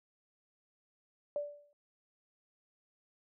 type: tone with exponential decay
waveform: sine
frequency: 583 Hz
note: D5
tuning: 13 cents flat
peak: -30 dBFS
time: 1.36-1.73 s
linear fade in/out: 1 ms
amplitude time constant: 79 ms
effects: none

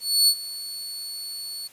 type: tone with ADSR envelope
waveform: sawtooth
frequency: 4424 Hz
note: C#8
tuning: 4 cents flat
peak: -11 dBFS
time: 0-1.68 s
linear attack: 280 ms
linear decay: 64 ms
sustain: -18 dB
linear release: 13 ms
effects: white hiss -52 dBFS RMS until 1.72 s + resampled to 32000 Hz

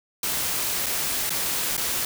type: noise with dropouts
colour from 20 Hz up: white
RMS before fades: -26 dBFS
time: 0.23-2.05 s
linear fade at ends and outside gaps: 2 ms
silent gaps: 0.861-0.865 / 1.295-1.304 / 1.768-1.777 s
effects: none

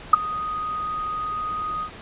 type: tone with ADSR envelope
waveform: sine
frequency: 1244.5 Hz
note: D#6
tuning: in tune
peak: -4 dBFS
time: 0.13-1.9 s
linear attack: 7 ms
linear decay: 12 ms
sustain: -21 dB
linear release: 73 ms
effects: pink hiss -40 dBFS RMS until 2.01 s + resampled to 8000 Hz

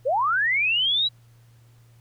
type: linear sweep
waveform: sine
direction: up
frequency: 466.2 to 3951 Hz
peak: -19 dBFS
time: 0.05-1.09 s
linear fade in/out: 20 ms
effects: added 117 Hz sine -51 dBFS peak until 2 s + pink hiss -63 dBFS RMS until 2 s

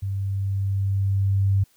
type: tone with level ramp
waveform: sine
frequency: 98 Hz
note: G2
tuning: in tune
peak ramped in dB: -24 to -16 dBFS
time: 0.02-1.64 s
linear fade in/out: 10 ms
effects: white hiss -61 dBFS RMS until 1.76 s

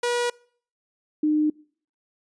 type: tone pair in turn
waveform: sawtooth / sine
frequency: 482.8 / 304.1 Hz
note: B4 / D#4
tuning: -39 / -40 cents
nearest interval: minor sixth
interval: 801 cents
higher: first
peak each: -18 / -18 dBFS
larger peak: neither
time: 0.03-0.3 / 1.23-1.5 s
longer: neither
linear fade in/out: 5 ms
effects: noise-tail reverb RT60 0.5 s tail -24 dB re dry + resampled to 22050 Hz

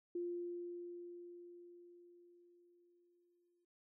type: tone with exponential decay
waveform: sine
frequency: 349.2 Hz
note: F4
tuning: in tune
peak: -37 dBFS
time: 0.15-3.65 s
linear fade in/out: 5 ms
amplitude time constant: 760 ms
effects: noise-tail reverb RT60 0.1 s tail -21 dB re dry

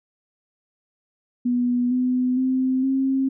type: tone with pitch steps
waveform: sine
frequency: 244.9 / 252.1 / 259.5 / 267.1 Hz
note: B3 / B3 / C4 / C4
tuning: -14 / +36 / -14 / +36 cents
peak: -18 dBFS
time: 1.45-3.29 s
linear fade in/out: 10 ms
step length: 460 ms
effects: none

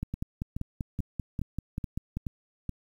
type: two click trains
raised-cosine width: 5 ms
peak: -20 / -19 dBFS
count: 7 / 12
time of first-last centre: 0.14-2.693 / 0.03-2.17 s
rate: 2.35 / 5.14 Hz
effects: 9-bit

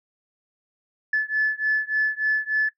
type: beating tone pair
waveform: sine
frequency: 1730 / 1733.4 Hz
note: A6 / A6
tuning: -30 / -26 cents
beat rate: 3.4 Hz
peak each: -22 / -23 dBFS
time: 1.13-2.69 s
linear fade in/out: 5 ms
effects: noise-tail reverb RT60 0.1 s tail -19 dB re dry + tanh soft clip ceiling -13 dBFS

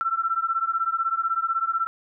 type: beating tone pair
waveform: sine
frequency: 1335 / 1351 Hz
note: E6 / E6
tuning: +22 / +42 cents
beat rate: 16 Hz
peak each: -25 dBFS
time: 0.01-1.87 s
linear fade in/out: 0 ms
effects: none

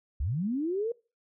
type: linear sweep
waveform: sine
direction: up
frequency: 54 to 478.5 Hz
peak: -27 dBFS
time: 0.2-0.92 s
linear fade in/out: 5 ms
effects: noise-tail reverb RT60 0.3 s tail -22 dB re dry

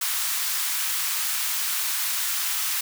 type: high-pass noise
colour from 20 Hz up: white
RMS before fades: -26 dBFS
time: 0.01-2.81 s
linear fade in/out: 5 ms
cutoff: 990 Hz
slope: 24 dB/octave
effects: none

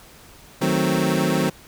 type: chord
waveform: 25% pulse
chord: D# diminished seventh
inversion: none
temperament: equal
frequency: 155.56 / 185 / 220 / 261.6 Hz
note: D#3 / F#3 / A3 / C4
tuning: 0 / 0 / 0 / 0 cents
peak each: -20 / -19 / -23 / -20 dBFS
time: 0.61-1.5 s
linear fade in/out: 10 ms
effects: pink hiss -47 dBFS RMS until 1.67 s

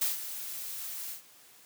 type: noise with ADSR envelope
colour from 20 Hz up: blue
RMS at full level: -27 dBFS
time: 0.01-1.22 s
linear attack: 9 ms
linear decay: 150 ms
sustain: -12 dB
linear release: 110 ms
effects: white hiss -57 dBFS RMS until 1.65 s + high-pass 100 Hz 12 dB/octave

